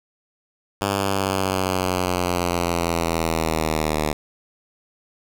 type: linear sweep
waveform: 5% pulse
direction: down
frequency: 99.8 to 75.6 Hz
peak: -9 dBFS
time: 0.81-4.13 s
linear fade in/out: 5 ms
effects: none